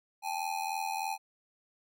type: ring-modulated tone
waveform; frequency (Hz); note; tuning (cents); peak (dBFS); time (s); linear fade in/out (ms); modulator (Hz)
square; 831; G#5; +1; -30; 0.22-1.18; 50; 41.6
effects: none